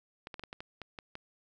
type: clicks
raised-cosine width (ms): 0.3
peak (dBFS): -26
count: 9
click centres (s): 0.271 / 0.342 / 0.395 / 0.437 / 0.529 / 0.605 / 0.817 / 0.988 / 1.154
effects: none